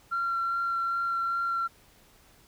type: tone with vibrato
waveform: sine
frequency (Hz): 1369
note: F6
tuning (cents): -35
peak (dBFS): -25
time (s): 0.11-1.68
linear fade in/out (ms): 20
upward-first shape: sine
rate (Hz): 2.5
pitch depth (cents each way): 10
effects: tanh soft clip ceiling -22 dBFS + pink hiss -59 dBFS RMS until 2.47 s